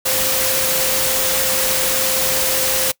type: tone in noise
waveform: sine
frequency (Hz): 523.3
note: C5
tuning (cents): 0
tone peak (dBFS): -25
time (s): 0.05-2.92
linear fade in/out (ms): 10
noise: white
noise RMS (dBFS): -18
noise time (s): 0.05-2.92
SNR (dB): -10
effects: noise-tail reverb RT60 0.1 s tail -23 dB re dry

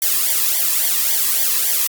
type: noise with flanger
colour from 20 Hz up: blue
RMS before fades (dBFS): -17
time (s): 0.02-1.87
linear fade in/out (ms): 2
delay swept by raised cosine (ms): 0.74 to 1.39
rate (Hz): 3.6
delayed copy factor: -0.8
effects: Opus 48 kbps

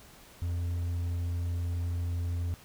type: tone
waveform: triangle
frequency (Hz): 86.5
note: F2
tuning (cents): -16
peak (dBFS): -27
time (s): 0.42-2.54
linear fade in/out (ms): 0
effects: pink hiss -54 dBFS RMS until 2.64 s

